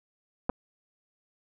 clicks, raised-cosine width 1 ms, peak -14 dBFS, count 2, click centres 0.494 / 0.498 s, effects none

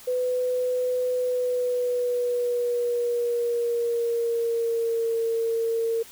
sine tone with pitch glide, 501 to 456.8 Hz, B4 to A#4, +25 to -35 cents, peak -22 dBFS, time 0.07-6.03 s, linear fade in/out 10 ms, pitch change -160 cents, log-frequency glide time 1.12-5.17 s, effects white hiss -47 dBFS RMS until 6.11 s

